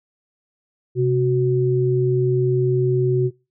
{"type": "tone pair together", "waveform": "sine", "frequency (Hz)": [129.87, 370], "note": ["C3", "F#4"], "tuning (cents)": [-13, 0], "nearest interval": "octave + tritone", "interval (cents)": 1813, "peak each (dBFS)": -18, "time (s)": [0.95, 3.31], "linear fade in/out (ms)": 50, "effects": ["noise-tail reverb RT60 0.3 s tail -25 dB re dry"]}